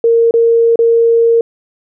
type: tone with dropouts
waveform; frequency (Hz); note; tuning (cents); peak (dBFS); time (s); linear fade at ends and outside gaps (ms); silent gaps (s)
sine; 462.1; A#4; -15; -6; 0.04-1.41; 2; 0.31-0.339 / 0.758-0.79
effects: none